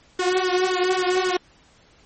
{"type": "tone with flanger", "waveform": "sawtooth", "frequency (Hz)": 367.4, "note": "F#4", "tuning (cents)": -12, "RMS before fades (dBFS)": -21, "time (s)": [0.19, 1.37], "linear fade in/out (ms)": 5, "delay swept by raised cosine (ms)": [0.59, 3.39], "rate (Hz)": 3.7, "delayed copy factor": 0.85, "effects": ["pink hiss -55 dBFS RMS until 2.05 s", "MP3 32 kbps"]}